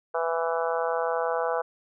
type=harmonic tone; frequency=165.6 Hz; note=E3; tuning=8 cents sharp; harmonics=3 / 4 / 5 / 6 / 7 / 8 / 9; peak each=-28 / -30 / -32 / -34 / -35 / -36 / -37 dBFS; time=0.14-1.62 s; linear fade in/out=10 ms; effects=none